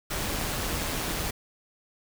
pink noise with amplitude modulation, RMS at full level -29 dBFS, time 0.1-1.31 s, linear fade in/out 10 ms, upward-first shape sine, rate 161 Hz, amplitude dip 30%, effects none

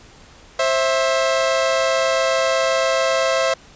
sawtooth tone pair together, 531.1 / 657 Hz, C5 / E5, +26 / -6 cents, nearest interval major third, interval 368 cents, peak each -15 dBFS, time 0.59-3.54 s, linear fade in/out 5 ms, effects pink hiss -46 dBFS RMS until 3.75 s + resampled to 16000 Hz

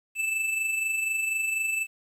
square tone with amplitude modulation, 2637 Hz, E7, in tune, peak -24 dBFS, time 0.15-1.87 s, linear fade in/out 50 ms, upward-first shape sine, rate 24.1 Hz, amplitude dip 45%, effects low-pass 12000 Hz 12 dB/octave + 10-bit

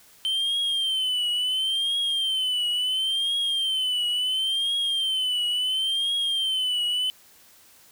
triangle tone with vibrato, 3098 Hz, G7, 21 cents flat, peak -21 dBFS, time 0.25-7.1 s, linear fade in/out 0 ms, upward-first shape triangle, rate 0.72 Hz, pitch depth 110 cents each way, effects white hiss -54 dBFS RMS until 7.91 s

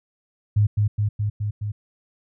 sine tone with echo, 104.5 Hz, G#2, 11 cents sharp, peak -14 dBFS, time 0.56-0.67 s, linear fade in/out 10 ms, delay 210 ms, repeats 5, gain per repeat -2 dB, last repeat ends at 1.72 s, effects none

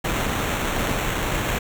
pink noise with sample-and-hold, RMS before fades -24 dBFS, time 0.04-1.59 s, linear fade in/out 10 ms, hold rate 4900 Hz, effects none

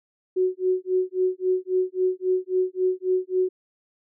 sine tone with tremolo, 370 Hz, F#4, in tune, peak -17 dBFS, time 0.36-3.49 s, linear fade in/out 10 ms, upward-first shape sine, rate 3.7 Hz, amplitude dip 100%, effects none

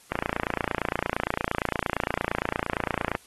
click train, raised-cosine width 0.5 ms, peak -11 dBFS, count 88, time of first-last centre 0.12-3.151 s, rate 28.7 Hz, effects white hiss -55 dBFS RMS until 3.26 s + AAC 32 kbps

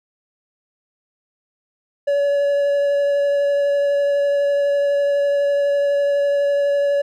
triangle tone with vibrato, 568 Hz, C#5, 42 cents sharp, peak -13 dBFS, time 2.07-7.02 s, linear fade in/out 10 ms, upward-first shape triangle, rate 12 Hz, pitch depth 12 cents each way, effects none

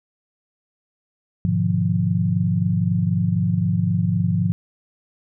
sine chord, G# diminished seventh, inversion none, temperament equal with one note detuned, 103.83 / 123.47 / 150.7 / 174.61 Hz, G#2 / B2 / D3 / F3, 0 / 0 / +45 / 0 cents, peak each -22 / -26 / -25 / -20 dBFS, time 1.45-4.52 s, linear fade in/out 0 ms, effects none

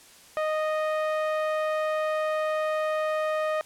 sawtooth tone with low-pass filter, 620 Hz, D#5, 6 cents flat, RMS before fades -27 dBFS, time 0.37-3.61 s, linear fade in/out 0 ms, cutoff 1900 Hz, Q 0.83, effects white hiss -52 dBFS RMS until 3.65 s + low-pass 11000 Hz 12 dB/octave

